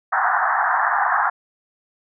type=band-pass noise; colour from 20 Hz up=pink; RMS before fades=-19 dBFS; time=0.12-1.3 s; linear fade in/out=10 ms; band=700 to 1800 Hz; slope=96 dB/octave; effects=none